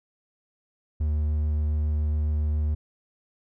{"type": "tone", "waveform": "triangle", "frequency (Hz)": 75.6, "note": "D#2", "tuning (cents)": -49, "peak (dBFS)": -20, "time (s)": [1, 2.75], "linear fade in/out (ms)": 10, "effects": []}